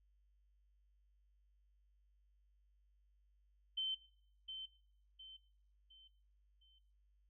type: tone with echo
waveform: sine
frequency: 3086 Hz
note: G7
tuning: 28 cents flat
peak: -36 dBFS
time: 3.77-3.95 s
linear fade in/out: 10 ms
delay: 710 ms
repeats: 4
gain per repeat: -8 dB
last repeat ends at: 6.79 s
effects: noise-tail reverb RT60 0.6 s tail -19 dB re dry + added 50 Hz sine -70 dBFS peak until 7.29 s